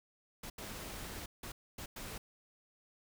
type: noise bursts at uneven times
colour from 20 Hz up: pink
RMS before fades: -45 dBFS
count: 5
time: 0.43-0.5 / 0.58-1.26 / 1.43-1.52 / 1.78-1.86 / 1.96-2.18 s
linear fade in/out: 5 ms
effects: none